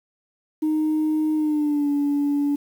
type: tone with pitch glide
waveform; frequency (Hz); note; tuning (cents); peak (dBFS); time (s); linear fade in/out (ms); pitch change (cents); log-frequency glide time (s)
sine; 309.5 to 287.1; D#4 to D4; -9 to -39; -17; 0.62-2.56; 10; -130; 1.35-1.89
effects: tanh soft clip ceiling -16 dBFS + 8-bit